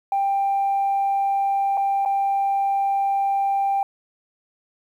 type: tone with dropouts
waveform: sine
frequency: 790 Hz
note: G5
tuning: 13 cents sharp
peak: -17 dBFS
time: 0.12-3.83 s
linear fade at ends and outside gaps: 2 ms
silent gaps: 1.772-1.775 / 2.051-2.058 s
effects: tanh soft clip ceiling -15 dBFS + 9-bit